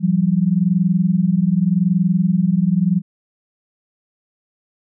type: tone pair together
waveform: sine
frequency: 170.34 / 191.2 Hz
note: F3 / G3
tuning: -43 / -43 cents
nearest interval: major second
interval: 200 cents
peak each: -16 dBFS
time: 0-3.02 s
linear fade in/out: 50 ms
effects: none